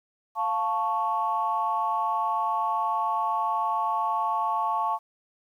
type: chord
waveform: sine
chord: F augmented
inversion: none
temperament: equal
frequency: 698.5 / 880 / 1108.7 Hz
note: F5 / A5 / C#6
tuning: 0 / 0 / 0 cents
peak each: -31 / -26 / -27 dBFS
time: 0.35-4.99 s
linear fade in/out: 50 ms
effects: tanh soft clip ceiling -14 dBFS + 10-bit